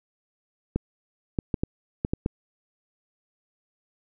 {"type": "clicks", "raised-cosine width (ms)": 3, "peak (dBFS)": -11, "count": 7, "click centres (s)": [0.76, 1.388, 1.542, 1.635, 2.049, 2.135, 2.261], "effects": []}